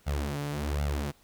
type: tone with flanger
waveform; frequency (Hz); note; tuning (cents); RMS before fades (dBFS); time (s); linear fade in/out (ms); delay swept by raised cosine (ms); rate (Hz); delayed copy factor
sawtooth; 72.4; D2; -24; -31; 0.06-1.12; 20; 1.4 to 7.2; 1.3; +0.9
effects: pink hiss -62 dBFS RMS until 1.23 s